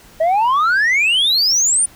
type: exponential sweep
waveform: sine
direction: up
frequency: 622.3 to 9550 Hz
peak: -9 dBFS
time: 0.2-1.86 s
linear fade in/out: 10 ms
effects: tanh soft clip ceiling -11 dBFS + pink hiss -45 dBFS RMS until 1.95 s